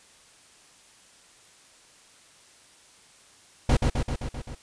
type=noise with echo; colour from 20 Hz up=brown; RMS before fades=-19 dBFS; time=3.69-3.77 s; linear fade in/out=5 ms; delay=130 ms; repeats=6; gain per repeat=-3 dB; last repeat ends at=4.55 s; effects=white hiss -55 dBFS RMS until 4.62 s + resampled to 22050 Hz